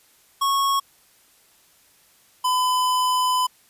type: tone pair in turn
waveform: square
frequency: 1101 / 1007.6 Hz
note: C#6 / B5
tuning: -12 / +34 cents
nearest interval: major second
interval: 154 cents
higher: first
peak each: -19 dBFS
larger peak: neither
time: 0.41-0.8 / 2.44-3.47 s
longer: second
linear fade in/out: 10 ms
effects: white hiss -57 dBFS RMS until 3.69 s + resampled to 32000 Hz